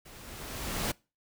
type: noise with level ramp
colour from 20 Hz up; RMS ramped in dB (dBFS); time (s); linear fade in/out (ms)
pink; -51 to -30; 0.05-0.92; 10
effects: noise-tail reverb RT60 0.3 s tail -24 dB re dry